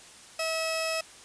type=tone pair together; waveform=sawtooth; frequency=645 / 2580 Hz; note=E5 / E7; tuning=-38 / -38 cents; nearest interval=2 octaves; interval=2400 cents; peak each=-26 / -27 dBFS; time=0.39-1.01 s; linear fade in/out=5 ms; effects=white hiss -50 dBFS RMS until 1.24 s + resampled to 22050 Hz